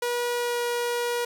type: tone with pitch glide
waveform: sawtooth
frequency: 482.7 to 479.9 Hz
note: B4 to B4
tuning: -40 to -50 cents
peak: -21 dBFS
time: 0.02-1.25 s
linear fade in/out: 5 ms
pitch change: -10 cents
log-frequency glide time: 0.33-0.61 s
effects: none